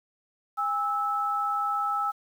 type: tone pair together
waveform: sine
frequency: 814 / 1308.3 Hz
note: G#5 / E6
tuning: -35 / -13 cents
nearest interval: minor sixth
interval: 822 cents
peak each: -30 / -26 dBFS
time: 0.57-2.12 s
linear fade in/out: 20 ms
effects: 9-bit